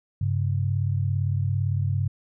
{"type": "tone pair together", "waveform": "sine", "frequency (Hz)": [98.19, 135.9], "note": ["G2", "C#3"], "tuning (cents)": [3, -34], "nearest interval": "tritone", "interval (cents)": 563, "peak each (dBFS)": [-23, -26], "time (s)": [0.21, 2.08], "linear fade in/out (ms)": 5, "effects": []}